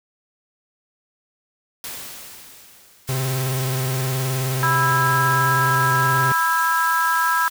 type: noise with exponential decay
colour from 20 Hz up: white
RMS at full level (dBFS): -31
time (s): 1.84-4.01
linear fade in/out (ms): 1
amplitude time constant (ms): 470
type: high-pass noise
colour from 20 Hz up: white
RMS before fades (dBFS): -31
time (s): 3.07-7.5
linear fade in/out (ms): 20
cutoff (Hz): 1000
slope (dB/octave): 48
type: tone with vibrato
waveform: 45% pulse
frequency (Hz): 130.81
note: C3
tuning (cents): 0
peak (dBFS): -21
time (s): 3.09-6.32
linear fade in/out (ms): 0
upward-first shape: triangle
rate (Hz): 19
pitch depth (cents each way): 61
type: chord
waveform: sine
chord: E major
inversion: second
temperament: equal with one note detuned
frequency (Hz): 987.8 / 1318.5 / 1624.2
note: B5 / E6 / G#6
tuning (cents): 0 / 0 / -39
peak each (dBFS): -21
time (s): 4.63-7.48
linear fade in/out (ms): 0
effects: none